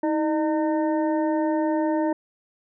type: harmonic tone with a mistuned harmonic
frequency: 303.8 Hz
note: D#4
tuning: 41 cents flat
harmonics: 1 / 2 / 3 / 5 / 6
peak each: -22 / -26 / -29 / -44 / -41 dBFS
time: 0.03-2.13 s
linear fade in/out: 5 ms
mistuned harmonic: 1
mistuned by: +78 cents
effects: none